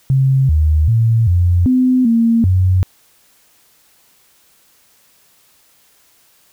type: tone with pitch steps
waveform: sine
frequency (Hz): 133.8 / 77.2 / 113.8 / 88.1 / 254.8 / 229.9 / 92.5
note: C3 / D#2 / A#2 / F2 / C4 / A#3 / F#2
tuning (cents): +39 / -13 / -41 / +16 / -46 / -24 / 0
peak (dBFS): -9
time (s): 0.1-2.83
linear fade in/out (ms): 0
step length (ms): 390
effects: white hiss -53 dBFS RMS until 6.52 s